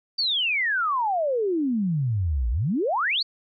sine exponential two-way sweep, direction down then up, 4699 to 54.5 to 4699 Hz, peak -21 dBFS, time 0.18-3.23 s, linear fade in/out 10 ms, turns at 2.5 s, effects none

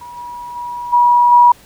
sine tone with level steps, 966 Hz, B5, 39 cents flat, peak -30 / -26 / -22 / -7 / -4 dBFS, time 0.01-1.52 s, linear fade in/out 5 ms, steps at 0.16 / 0.55 / 0.92 / 1.31 s, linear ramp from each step 20 ms, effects pink hiss -45 dBFS RMS until 1.65 s

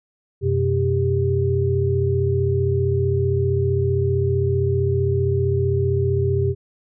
sine tone cluster, 91.7 / 127.1 / 396 Hz, F#2 / C3 / G4, -15 / -50 / +18 cents, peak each -21 dBFS, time 0.41-6.55 s, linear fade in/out 50 ms, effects none

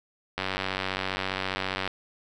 click train, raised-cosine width 0.3 ms, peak -12 dBFS, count 143, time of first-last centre 0.38-1.876 s, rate 94.9 Hz, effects none

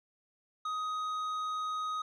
sine tone with tanh clipping, 1254 Hz, D#6, 13 cents sharp, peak -34 dBFS, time 0.65-2.02 s, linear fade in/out 5 ms, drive 8 dB, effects none

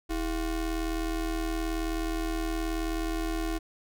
square ring-modulated tone, 182.5 Hz, F#3, 24 cents flat, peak -26 dBFS, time 0.09-3.59 s, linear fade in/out 20 ms, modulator 143 Hz, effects none

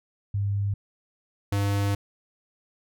sine / square tone pair in turn, 100.5 / 100.5 Hz, G2 / G2, +44 / +44 cents, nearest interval unison, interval 0 cents, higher neither, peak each -23 dBFS, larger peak neither, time 0.34-0.74 / 1.52-1.95 s, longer second, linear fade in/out 5 ms, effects none

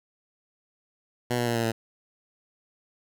10% pulse tone with pitch steps, 122.4 / 120.09 / 117.82 / 115.6 / 113.41 Hz, B2 / B2 / A#2 / A#2 / A#2, -15 / -48 / +19 / -14 / -47 cents, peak -16 dBFS, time 1.3-1.72 s, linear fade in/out 10 ms, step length 84 ms, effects none

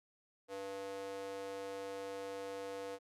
square tone with high-pass filter, 98 Hz, G2, in tune, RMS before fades -44 dBFS, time 0.48-2.99 s, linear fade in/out 50 ms, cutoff 470 Hz, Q 3.2, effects low-pass 11000 Hz 12 dB/octave

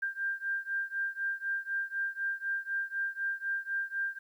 sine beating tone pair, 1588 / 1592 Hz, G6 / G6, +22 / +26 cents, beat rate 4 Hz, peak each -34 / -35 dBFS, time 0.02-4.19 s, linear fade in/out 10 ms, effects 11-bit

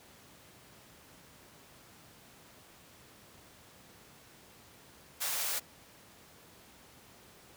white high-pass noise, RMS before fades -34 dBFS, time 5.2-5.6 s, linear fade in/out 20 ms, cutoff 470 Hz, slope 48 dB/octave, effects pink hiss -57 dBFS RMS until 7.56 s + high-pass 80 Hz 12 dB/octave

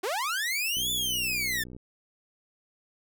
sawtooth linear two-way sweep, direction up then down, 334.7 to 3520 to 1733 Hz, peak -24 dBFS, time 0.03-1.64 s, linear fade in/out 10 ms, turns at 0.91 s
pink high-pass noise, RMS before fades -40 dBFS, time 0.5-1.63 s, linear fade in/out 0 ms, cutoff 11000 Hz, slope 96 dB/octave
click train, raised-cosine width 3 ms, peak -31 dBFS, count 63, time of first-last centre 0.77-1.765 s, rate 62.3 Hz
effects none

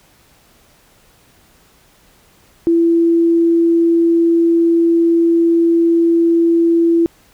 sine tone, 335.3 Hz, E4, 30 cents sharp, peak -9 dBFS, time 2.67-7.06 s, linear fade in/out 0 ms, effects pink hiss -51 dBFS RMS until 7.33 s

